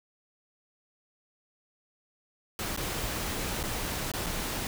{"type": "noise with dropouts", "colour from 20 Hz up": "pink", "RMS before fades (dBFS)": -33, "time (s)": [2.59, 4.67], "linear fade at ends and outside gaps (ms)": 1, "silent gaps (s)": [[2.764, 2.774], [3.63, 3.637], [4.117, 4.137], [4.262, 4.266]], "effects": []}